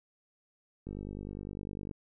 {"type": "click train", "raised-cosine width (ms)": 3, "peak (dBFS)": -28, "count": 53, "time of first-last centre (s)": [0.87, 1.912], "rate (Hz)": 49.9, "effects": []}